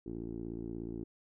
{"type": "tone with low-pass filter", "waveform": "10% pulse", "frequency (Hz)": 56.8, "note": "A#1", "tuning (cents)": -44, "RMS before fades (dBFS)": -41, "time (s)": [0.06, 1.04], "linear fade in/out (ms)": 5, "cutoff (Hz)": 350, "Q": 3.6, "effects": []}